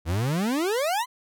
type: exponential sweep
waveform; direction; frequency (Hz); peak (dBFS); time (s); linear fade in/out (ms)
40% pulse; up; 76 to 1046.5; -22; 0.05-1.06; 50
effects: none